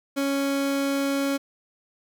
30% pulse tone, 277.2 Hz, C#4, in tune, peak -20 dBFS, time 0.16-1.38 s, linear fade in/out 20 ms, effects none

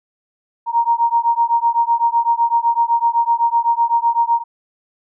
sine beating tone pair, 930 / 937.9 Hz, A#5 / A#5, -4 / +10 cents, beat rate 7.9 Hz, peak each -16 dBFS, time 0.66-4.44 s, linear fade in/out 50 ms, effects none

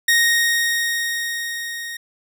sawtooth tone with level ramp, 1864.7 Hz, A#6, in tune, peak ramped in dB -9 to -25 dBFS, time 0.08-1.97 s, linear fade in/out 5 ms, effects none

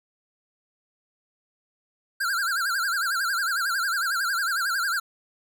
square tone with vibrato, 1480 Hz, F#6, in tune, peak -24 dBFS, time 2.2-5 s, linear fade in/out 10 ms, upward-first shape sine, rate 11 Hz, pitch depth 170 cents each way, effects none

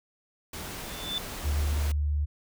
pink noise, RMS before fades -38 dBFS, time 0.53-1.92 s, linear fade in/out 5 ms
sine tone with exponential growth, 3520 Hz, A7, in tune, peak -26 dBFS, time 0.73-1.18 s, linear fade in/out 0 ms, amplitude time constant 97 ms
sine tone, 73.7 Hz, D2, 7 cents sharp, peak -24 dBFS, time 1.44-2.26 s, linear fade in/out 20 ms
effects none

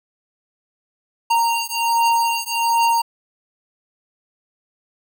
square beating tone pair, 926 / 927.3 Hz, A#5 / A#5, -12 / -9 cents, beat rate 1.3 Hz, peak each -20 / -20 dBFS, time 1.3-3.02 s, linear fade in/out 10 ms, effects none

